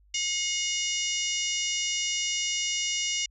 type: harmonic tone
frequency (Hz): 720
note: F#5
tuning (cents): -47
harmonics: 3 / 4 / 5 / 6 / 7 / 8 / 9 / 10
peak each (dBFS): -34 / -31 / -39 / -42 / -37 / -32 / -38 / -37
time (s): 0.14-3.26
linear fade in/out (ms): 5
effects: added 50 Hz sine -57 dBFS peak until 3.3 s